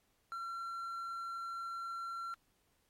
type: tone with hard clipping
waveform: triangle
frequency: 1362 Hz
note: F6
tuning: 44 cents flat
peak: -40 dBFS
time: 0.32-2.34 s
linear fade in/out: 0 ms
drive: 6 dB
effects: pink hiss -75 dBFS RMS until 2.89 s + MP3 64 kbps